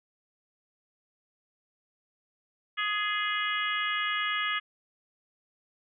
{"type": "harmonic tone with a mistuned harmonic", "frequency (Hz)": 415.3, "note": "G#4", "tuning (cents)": 0, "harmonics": [3, 4, 5, 6, 7, 8], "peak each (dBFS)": [-32, -33, -33, -40, -35, -38], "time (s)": [2.77, 4.6], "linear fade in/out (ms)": 20, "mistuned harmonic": 4, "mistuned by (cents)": 27, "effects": []}